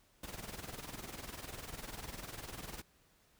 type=noise with tremolo; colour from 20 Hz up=pink; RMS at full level=-43 dBFS; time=0.23-2.82 s; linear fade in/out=5 ms; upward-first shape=triangle; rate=20 Hz; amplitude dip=80%; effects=pink hiss -69 dBFS RMS until 3.39 s